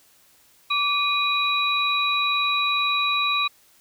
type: tone cluster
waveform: sine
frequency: 1157 / 2465 / 3897 Hz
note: D6 / D#7 / B7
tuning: -26 / -17 / -24 cents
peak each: -24 dBFS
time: 0.7-3.48 s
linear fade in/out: 10 ms
effects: white hiss -57 dBFS RMS until 3.8 s